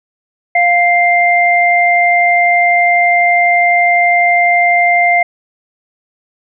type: tone pair together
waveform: sine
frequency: 699.5 / 2096 Hz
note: F5 / C7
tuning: +3 / +2 cents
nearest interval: octave + perfect fifth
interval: 1899 cents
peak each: -10 dBFS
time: 0.55-5.23 s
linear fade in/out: 5 ms
effects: none